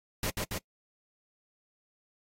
pink noise with echo, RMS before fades -32 dBFS, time 0.23-0.3 s, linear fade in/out 2 ms, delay 140 ms, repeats 2, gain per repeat -2 dB, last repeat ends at 0.58 s, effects noise-tail reverb RT60 0.1 s tail -24 dB re dry + AAC 48 kbps

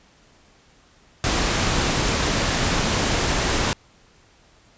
pink noise, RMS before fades -21 dBFS, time 1.24-3.73 s, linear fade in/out 0 ms, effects pink hiss -55 dBFS RMS until 4.77 s + resampled to 16000 Hz

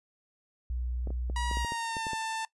sine tone, 61.1 Hz, B1, 18 cents flat, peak -30 dBFS, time 0.7-1.65 s, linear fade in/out 0 ms
clicks, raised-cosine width 2 ms, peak -26 dBFS, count 10, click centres 1.073 / 1.105 / 1.299 / 1.513 / 1.571 / 1.648 / 1.721 / 1.968 / 2.068 / 2.133 s
sawtooth tone with pitch glide, 960 to 890.6 Hz, B5 to A5, -49 to +21 cents, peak -28 dBFS, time 1.36-2.45 s, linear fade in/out 2 ms, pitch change -130 cents, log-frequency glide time 1.49-2.09 s
effects noise-tail reverb RT60 0.1 s tail -20 dB re dry + resampled to 24000 Hz

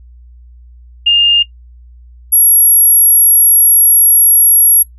sine tone pair in turn, 2818 / 11272 Hz, F7 / F9, +15 / +15 cents, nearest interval 2 octaves, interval 2400 cents, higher second, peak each -5 dBFS, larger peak neither, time 1.06-1.43 / 2.32-4.83 s, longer second, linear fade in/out 10 ms, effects noise-tail reverb RT60 0.1 s tail -19 dB re dry + added 60 Hz sine -35 dBFS peak until 4.98 s

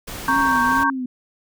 pink noise, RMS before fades -32 dBFS, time 0.07-0.84 s, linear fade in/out 10 ms
sine chord, G diminished, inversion first, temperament equal, 932.3 / 1108.7 / 1568 Hz, Bb5 / Db6 / G6, 0 / 0 / 0 cents, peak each -20 dBFS, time 0.28-0.9 s, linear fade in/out 2 ms
sine tone with vibrato, 261.7 Hz, C4, in tune, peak -23 dBFS, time 0.28-1.06 s, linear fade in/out 5 ms, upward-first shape triangle, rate 2.2 Hz, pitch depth 120 cents each way
effects none

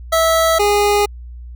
25% pulse tone pair in turn, 653 / 411.4 Hz, E5 / G#4, -17 / -16 cents, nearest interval minor sixth, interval 799 cents, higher first, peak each -8 dBFS, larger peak neither, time 0.12-0.59 / 0.59-1.06 s, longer neither, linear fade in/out 10 ms, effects added 60 Hz sine -30 dBFS peak until 1.55 s

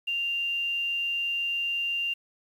sine tone, 2786 Hz, F7, 5 cents flat, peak -26 dBFS, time 0.07-2.14 s, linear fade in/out 10 ms, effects 9-bit

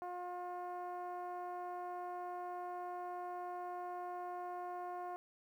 10% pulse tone with low-pass filter, 356.7 Hz, F4, 37 cents sharp, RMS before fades -44 dBFS, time 0.02-5.16 s, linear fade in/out 0 ms, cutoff 830 Hz, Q 2.5, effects 12-bit

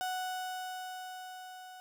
35% pulse tone with level ramp, 740 Hz, F#5, in tune, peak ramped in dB -31 to -46 dBFS, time 0.01-1.8 s, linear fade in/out 0 ms, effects none

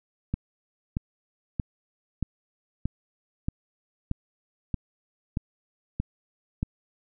click train, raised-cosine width 5 ms, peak -14 dBFS, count 11, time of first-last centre 0.34-6.629 s, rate 1.59 Hz, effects none

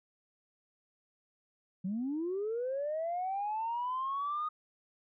sine linear sweep, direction up, 177.1 to 1244.5 Hz, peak -31 dBFS, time 1.84-4.49 s, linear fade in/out 10 ms, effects tanh soft clip ceiling -28 dBFS

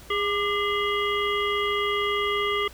harmonic tone with a mistuned harmonic, 410.5 Hz, G#4, 20 cents flat, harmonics 1 / 3 / 5 / 7 / 8, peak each -27 / -27 / -29 / -33 / -33 dBFS, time 0.1-2.68 s, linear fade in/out 5 ms, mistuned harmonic 3, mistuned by -57 cents, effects added 60 Hz sine -48 dBFS peak until 2.73 s + pink hiss -48 dBFS RMS until 2.73 s

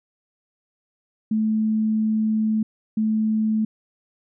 sine tone pair in turn, 217.7 / 217.7 Hz, A3 / A3, -18 / -18 cents, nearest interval unison, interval 0 cents, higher neither, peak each -18 dBFS, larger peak neither, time 1.31-2.63 / 2.97-3.65 s, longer first, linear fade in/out 5 ms, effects none

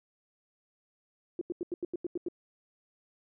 sine tone bursts, 349.2 Hz, F4, in tune, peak -30 dBFS, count 9, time 1.39-2.285 s, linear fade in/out 2 ms, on 23 ms, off 86 ms, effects none

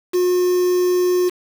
triangle tone with quantisation, 360.5 Hz, F#4, 45 cents flat, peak -12 dBFS, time 0.13-1.3 s, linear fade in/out 20 ms, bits 5, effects none

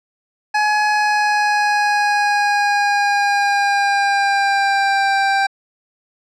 25% pulse tone with pitch glide, 843 to 786.5 Hz, G#5 to G5, +26 to +6 cents, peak -10 dBFS, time 0.54-5.47 s, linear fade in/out 10 ms, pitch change -120 cents, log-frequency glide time 0.87-5.14 s, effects low-pass 5000 Hz 12 dB/octave

